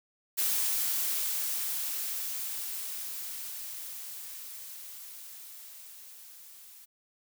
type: noise with level ramp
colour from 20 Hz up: blue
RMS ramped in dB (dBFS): -28 to -52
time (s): 0.37-6.86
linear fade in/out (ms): 20
effects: none